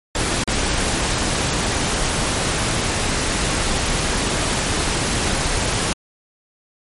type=noise with dropouts; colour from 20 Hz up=pink; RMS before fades=-20 dBFS; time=0.15-5.93 s; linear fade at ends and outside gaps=2 ms; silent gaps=0.438-0.475 s; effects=MP3 48 kbps